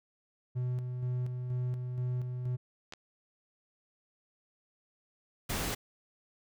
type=tone with tremolo; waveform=triangle; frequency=124.9 Hz; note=B2; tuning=20 cents sharp; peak=-28 dBFS; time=0.55-2.57 s; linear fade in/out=20 ms; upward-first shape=square; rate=2.1 Hz; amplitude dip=40%
type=clicks; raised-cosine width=0.2 ms; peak=-27 dBFS; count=2; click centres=2.924 / 2.936 s
type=noise; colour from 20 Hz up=pink; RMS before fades=-34 dBFS; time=5.49-5.75 s; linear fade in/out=10 ms
effects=none